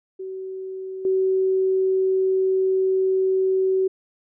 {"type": "tone with level steps", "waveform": "sine", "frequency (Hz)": 378.8, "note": "F#4", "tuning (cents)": 41, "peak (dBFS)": [-29, -17], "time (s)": [0.19, 3.88], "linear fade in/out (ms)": 10, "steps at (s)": 1.05, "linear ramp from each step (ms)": 2, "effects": []}